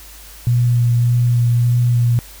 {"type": "tone with vibrato", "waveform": "sine", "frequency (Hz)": 120.4, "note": "B2", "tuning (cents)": -44, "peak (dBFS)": -11, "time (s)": [0.47, 2.19], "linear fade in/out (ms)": 0, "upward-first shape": "sine", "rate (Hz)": 1.7, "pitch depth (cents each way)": 15, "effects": ["added 50 Hz sine -40 dBFS peak until 2.4 s", "white hiss -40 dBFS RMS until 2.4 s"]}